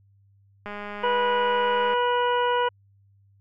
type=click train; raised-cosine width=0.5 ms; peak=-21 dBFS; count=264; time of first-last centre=0.66-1.937 s; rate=206 Hz
type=harmonic tone; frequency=488.2 Hz; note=B4; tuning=20 cents flat; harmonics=1 / 2 / 3 / 4 / 5 / 6; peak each=-24 / -23 / -30 / -39 / -41 / -34 dBFS; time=1.03-2.69 s; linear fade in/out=10 ms
effects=added 99 Hz sine -56 dBFS peak until 3.4 s